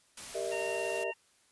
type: noise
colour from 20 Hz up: white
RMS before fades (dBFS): -44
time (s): 0.17-1.04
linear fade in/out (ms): 5
type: chord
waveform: sine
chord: E half-diminished seventh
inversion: first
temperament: equal with one note detuned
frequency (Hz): 392 / 466.2 / 602.8 / 659.3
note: G4 / Bb4 / D5 / E5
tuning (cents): 0 / 0 / +45 / 0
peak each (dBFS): -38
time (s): 0.34-1.12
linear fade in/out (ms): 20
type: harmonic tone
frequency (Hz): 920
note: A#5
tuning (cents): -23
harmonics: 1 / 2 / 3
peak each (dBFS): -44 / -45 / -39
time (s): 0.51-1.14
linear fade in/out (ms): 20
effects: white hiss -67 dBFS RMS until 1.51 s + resampled to 24000 Hz